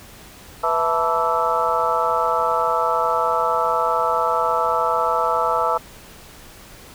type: harmonic tone with a mistuned harmonic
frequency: 164.81 Hz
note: E3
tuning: in tune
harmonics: 3 / 4 / 5 / 6 / 7 / 8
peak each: -25 / -24 / -23 / -28 / -25 / -22 dBFS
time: 0.63-5.78 s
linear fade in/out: 10 ms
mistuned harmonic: 5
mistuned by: +110 cents
effects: pink hiss -43 dBFS RMS until 6.94 s